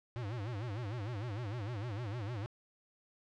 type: tone with vibrato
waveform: square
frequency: 110.8 Hz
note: A2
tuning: 13 cents sharp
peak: -38 dBFS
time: 0.16-2.46 s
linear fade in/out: 0 ms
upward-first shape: sine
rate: 6.6 Hz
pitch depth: 220 cents each way
effects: low-pass 4000 Hz 12 dB/octave + 13-bit